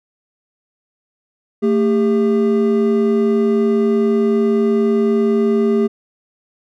triangle tone pair together, 224 / 401.3 Hz, A3 / G4, +31 / +41 cents, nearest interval minor seventh, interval 1010 cents, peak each -13 dBFS, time 1.62-5.88 s, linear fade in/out 20 ms, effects none

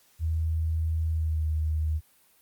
sine tone with pitch glide, 80.4 to 77.89 Hz, E2 to D#2, -43 to +2 cents, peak -24 dBFS, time 0.19-2.01 s, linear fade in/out 50 ms, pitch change -55 cents, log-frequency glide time 1.1-1.45 s, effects white hiss -62 dBFS RMS until 2.41 s + Opus 48 kbps

